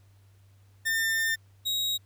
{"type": "tone pair in turn", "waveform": "40% pulse", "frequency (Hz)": [1801, 3803], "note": ["A6", "A#7"], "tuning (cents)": [40, 34], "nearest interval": "octave + minor second", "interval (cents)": 1294, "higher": "second", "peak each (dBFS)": [-24, -25], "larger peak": "first", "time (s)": [[0.85, 1.36], [1.65, 1.98]], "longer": "first", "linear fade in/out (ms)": 20, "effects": ["added 98 Hz sine -55 dBFS peak until 2.05 s", "pink hiss -68 dBFS RMS until 2.05 s"]}